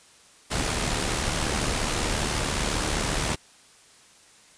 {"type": "noise with amplitude modulation", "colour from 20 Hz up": "pink", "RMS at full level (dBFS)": -24, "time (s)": [0.5, 3.36], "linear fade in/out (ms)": 20, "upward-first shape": "sine", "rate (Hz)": 74.6, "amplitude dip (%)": 50, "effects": ["white hiss -54 dBFS RMS until 4.57 s", "resampled to 22050 Hz"]}